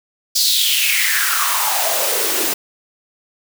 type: noise with high-pass filter sweep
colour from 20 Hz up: white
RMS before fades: -17 dBFS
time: 0.35-2.54 s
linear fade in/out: 10 ms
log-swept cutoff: 4800 to 280 Hz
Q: 5.2
effects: none